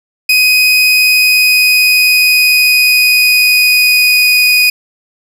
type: tone with pitch glide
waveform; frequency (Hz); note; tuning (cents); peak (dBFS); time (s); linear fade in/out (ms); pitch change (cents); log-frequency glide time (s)
30% pulse; 2505 to 2482; D#7 to D#7; +11 to -5; -3; 0.29-4.7; 5; -16; 0.85-4.36
effects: none